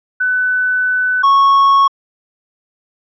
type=tone pair in turn; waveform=sine / triangle; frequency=1500 / 1103.5 Hz; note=F#6 / C#6; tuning=+23 / -8 cents; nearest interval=perfect fourth; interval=531 cents; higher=first; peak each=-12 / -5 dBFS; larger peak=second; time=0.2-1.23 / 1.23-1.88 s; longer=first; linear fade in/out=10 ms; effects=resampled to 16000 Hz